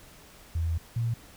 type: tone pair in turn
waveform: sine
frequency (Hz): 82.41 / 116.55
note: E2 / A#2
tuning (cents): 0 / 0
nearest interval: tritone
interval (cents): 600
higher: second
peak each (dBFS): -25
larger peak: neither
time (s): 0.55-0.78 / 0.96-1.14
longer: first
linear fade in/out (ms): 5
effects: pink hiss -52 dBFS RMS until 1.36 s